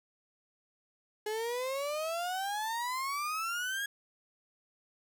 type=exponential sweep; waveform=35% pulse; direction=up; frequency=420 to 1661.2 Hz; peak=-31 dBFS; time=1.26-3.86 s; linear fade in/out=5 ms; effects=none